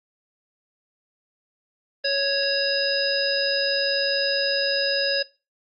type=harmonic tone; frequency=554.4 Hz; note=C#5; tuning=in tune; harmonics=1 / 3 / 5 / 7 / 9; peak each=-25 / -27 / -31 / -32 / -24 dBFS; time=2.04-5.23 s; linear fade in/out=10 ms; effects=noise-tail reverb RT60 0.3 s tail -21 dB re dry + Opus 32 kbps